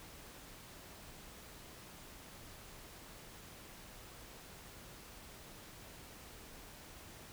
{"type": "silence", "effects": ["pink hiss -54 dBFS RMS until 7.32 s"]}